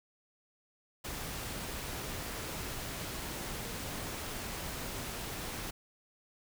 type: noise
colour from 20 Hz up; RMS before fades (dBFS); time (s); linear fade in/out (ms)
pink; -40; 1.04-5.71; 10
effects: none